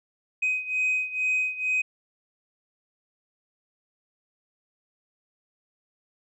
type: beating tone pair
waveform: sine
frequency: 2513 / 2515.2 Hz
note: D#7 / D#7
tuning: +17 / +18 cents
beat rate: 2.2 Hz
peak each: -24 / -27 dBFS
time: 0.42-1.82 s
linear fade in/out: 10 ms
effects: tanh soft clip ceiling -19 dBFS